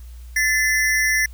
square ring-modulated tone, 1900 Hz, A#6, 33 cents sharp, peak -14 dBFS, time 0.36-1.26 s, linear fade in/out 5 ms, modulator 145 Hz, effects added 60 Hz sine -35 dBFS peak until 1.33 s + white hiss -54 dBFS RMS until 1.33 s

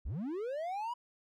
triangle linear sweep, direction up, 39.44 to 987.8 Hz, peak -33 dBFS, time 0.05-0.94 s, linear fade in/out 10 ms, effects none

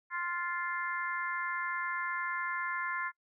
harmonic tone, 349.2 Hz, F4, in tune, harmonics 3 / 4 / 5 / 6, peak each -37 / -39 / -37 / -41 dBFS, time 0.1-3.12 s, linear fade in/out 50 ms, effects noise-tail reverb RT60 0.1 s tail -23 dB re dry

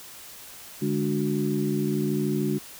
harmonic tone with a mistuned harmonic, 73.42 Hz, D2, in tune, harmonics 2 / 3 / 4 / 5, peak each -29 / -27 / -29 / -29 dBFS, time 0.81-2.59 s, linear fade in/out 20 ms, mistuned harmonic 3, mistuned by -100 cents, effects white hiss -44 dBFS RMS until 2.79 s

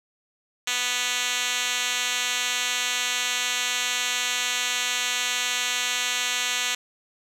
5% pulse tone with band-pass filter, 246.9 Hz, B3, in tune, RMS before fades -26 dBFS, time 0.67-6.75 s, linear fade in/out 5 ms, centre 4800 Hz, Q 1.5, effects none

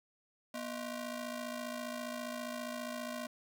sawtooth ring-modulated tone, 430.9 Hz, A4, 36 cents flat, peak -32 dBFS, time 0.54-3.27 s, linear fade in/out 5 ms, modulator 188 Hz, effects none

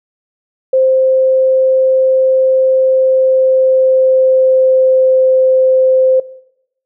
sine tone with pitch glide, 523.3 to 520 Hz, C5 to C5, 0 to -11 cents, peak -7 dBFS, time 0.73-6.2 s, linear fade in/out 5 ms, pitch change -11 cents, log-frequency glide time 2.79-5.25 s, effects noise-tail reverb RT60 0.8 s tail -19 dB re dry

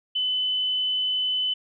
sine tone, 3017 Hz, F#7, 33 cents sharp, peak -22 dBFS, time 0.15-1.54 s, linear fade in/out 10 ms, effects none

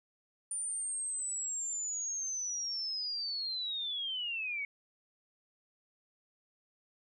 sine linear sweep, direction down, 9270 to 2200 Hz, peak -34 dBFS, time 0.51-4.65 s, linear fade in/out 2 ms, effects none

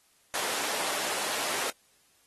pink high-pass noise, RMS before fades -32 dBFS, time 0.34-1.7 s, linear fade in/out 0 ms, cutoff 490 Hz, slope 12 dB/octave, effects white hiss -65 dBFS RMS until 2.26 s + AAC 32 kbps

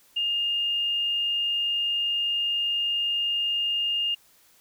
sine tone, 2825 Hz, F7, 19 cents sharp, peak -23 dBFS, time 0.16-4.15 s, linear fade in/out 10 ms, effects white hiss -59 dBFS RMS until 4.6 s

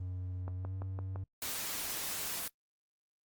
triangle tone with pitch glide, 91.5 to 94.73 Hz, F#2 to F#2, -19 to +41 cents, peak -35 dBFS, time 0-1.24 s, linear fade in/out 5 ms, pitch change +60 cents, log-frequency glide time 0.55-0.74 s
click train, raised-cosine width 1 ms, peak -30 dBFS, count 5, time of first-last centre 0.48-1.159 s, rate 5.89 Hz
white noise, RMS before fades -38 dBFS, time 1.42-2.48 s, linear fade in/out 2 ms
effects noise-tail reverb RT60 0.1 s tail -24 dB re dry + Opus 24 kbps

